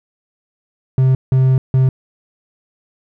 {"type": "tone bursts at uneven times", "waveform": "triangle", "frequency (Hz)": 130.81, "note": "C3", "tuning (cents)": 0, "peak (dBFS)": -7, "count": 3, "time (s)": [[0.98, 1.15], [1.32, 1.58], [1.74, 1.89]], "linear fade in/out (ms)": 2, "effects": []}